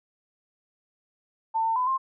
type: tone with pitch steps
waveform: sine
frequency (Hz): 895 / 902 / 1006 / 1058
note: A5 / A5 / B5 / C6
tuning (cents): +29 / +43 / +32 / +19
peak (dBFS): -22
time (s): 1.54-1.98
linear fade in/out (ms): 20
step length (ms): 110
effects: none